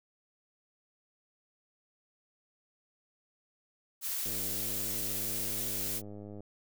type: noise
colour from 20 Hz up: blue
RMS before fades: -35 dBFS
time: 4.01-6.02 s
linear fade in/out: 50 ms
type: click train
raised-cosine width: 2 ms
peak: -33 dBFS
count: 222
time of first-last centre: 4.26-6.406 s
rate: 103 Hz
effects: none